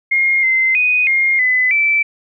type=tone with pitch steps; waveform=sine; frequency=2136 / 2071 / 2490 / 2129 / 2012 / 2324 Hz; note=C7 / C7 / D#7 / C7 / B6 / D7; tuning=+35 / -18 / +1 / +30 / +32 / -19 cents; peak=-11 dBFS; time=0.11-2.03 s; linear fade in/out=10 ms; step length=320 ms; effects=none